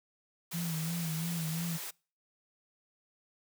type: high-pass noise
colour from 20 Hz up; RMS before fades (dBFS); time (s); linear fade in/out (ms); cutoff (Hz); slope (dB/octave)
white; -41; 0.51-1.91; 10; 330; 96
type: tone with vibrato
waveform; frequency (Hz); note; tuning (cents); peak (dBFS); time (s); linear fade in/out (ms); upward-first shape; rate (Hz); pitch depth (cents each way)
sine; 164.81; E3; 0; -33; 0.53-1.78; 20; sine; 2.9; 66
effects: noise-tail reverb RT60 0.4 s tail -26 dB re dry